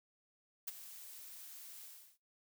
blue noise with ADSR envelope, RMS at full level -39 dBFS, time 0.67-2.18 s, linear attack 10 ms, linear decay 23 ms, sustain -13 dB, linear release 350 ms, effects noise-tail reverb RT60 0.3 s tail -25 dB re dry

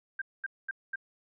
sine tone bursts, 1580 Hz, G6, 13 cents sharp, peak -31 dBFS, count 4, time 0.19-0.958 s, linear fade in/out 5 ms, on 27 ms, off 220 ms, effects none

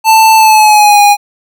square tone with pitch glide, 884 to 820.1 Hz, A5 to G#5, +8 to -22 cents, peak -3 dBFS, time 0.04-1.17 s, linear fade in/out 50 ms, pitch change -130 cents, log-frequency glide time 0.36-1 s, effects none

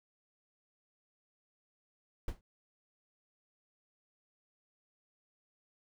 brown noise with exponential decay, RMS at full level -33 dBFS, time 2.28-2.41 s, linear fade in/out 2 ms, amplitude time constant 28 ms, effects none

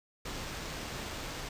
pink noise with sample-and-hold, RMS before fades -40 dBFS, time 0.25-1.49 s, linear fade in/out 5 ms, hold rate 11025 Hz, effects resampled to 32000 Hz

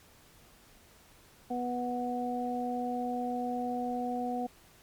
harmonic tone, 245.6 Hz, B3, 9 cents flat, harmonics 1 / 2 / 3, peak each -34 / -38 / -34 dBFS, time 1.5-4.47 s, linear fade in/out 10 ms, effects pink hiss -59 dBFS RMS until 4.82 s + MP3 96 kbps

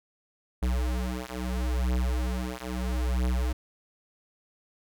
square beating tone pair, 61.74 / 62.5 Hz, B1 / B1, 0 / +21 cents, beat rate 0.76 Hz, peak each -30 dBFS, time 0.62-3.53 s, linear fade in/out 10 ms, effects none

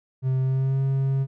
triangle tone with pitch glide, 130.81 to 135.19 Hz, C3 to C#3, 0 to -43 cents, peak -18 dBFS, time 0.22-1.27 s, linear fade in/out 50 ms, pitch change +57 cents, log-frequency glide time 0.4-0.8 s, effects none

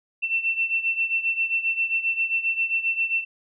sine beating tone pair, 2688 / 2695.5 Hz, E7 / E7, +33 / +38 cents, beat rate 7.5 Hz, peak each -23 / -27 dBFS, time 0.22-3.25 s, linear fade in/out 20 ms, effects none

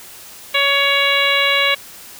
harmonic tone, 560 Hz, C#5, 18 cents sharp, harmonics 1 / 2 / 3 / 4 / 5 / 6 / 7, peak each -22 / -22 / -22 / -17 / -20 / -22 / -22 dBFS, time 0.54-1.75 s, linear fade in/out 10 ms, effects white hiss -38 dBFS RMS until 2.19 s

